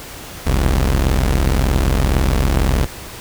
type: tone pair together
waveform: sawtooth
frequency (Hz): 41.89 / 66.5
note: E1 / C2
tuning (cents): +29 / +29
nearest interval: minor sixth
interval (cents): 800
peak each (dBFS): -12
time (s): 0.46-2.86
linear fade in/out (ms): 10
effects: pink hiss -33 dBFS RMS until 3.2 s